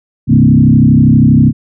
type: tone with frequency modulation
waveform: sine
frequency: 185 Hz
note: F#3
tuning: in tune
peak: -3 dBFS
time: 0.27-1.53 s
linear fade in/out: 50 ms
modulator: 32.5 Hz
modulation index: 2.5
effects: none